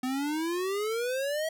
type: exponential sweep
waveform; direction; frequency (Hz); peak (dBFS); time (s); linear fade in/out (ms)
square; up; 250.9 to 649; -29; 0.03-1.49; 5
effects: none